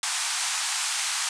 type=band-pass noise; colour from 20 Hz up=white; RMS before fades=-28 dBFS; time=0.03-1.29 s; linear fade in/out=2 ms; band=770 to 9300 Hz; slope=48 dB/octave; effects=none